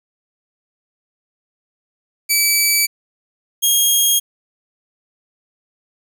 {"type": "tone pair in turn", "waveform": "10% pulse", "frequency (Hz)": [2300, 3253], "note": ["D7", "G#7"], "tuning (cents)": [-37, -37], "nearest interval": "tritone", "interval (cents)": 600, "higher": "second", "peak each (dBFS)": -4, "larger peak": "neither", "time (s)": [[2.29, 2.87], [3.62, 4.2]], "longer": "neither", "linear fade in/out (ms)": 20, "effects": []}